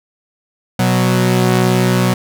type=tone pair together; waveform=sawtooth; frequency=123.55 / 185 Hz; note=B2 / F#3; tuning=+1 / 0 cents; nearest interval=perfect fifth; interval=699 cents; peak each=-10 dBFS; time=0.79-2.14 s; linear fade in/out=5 ms; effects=none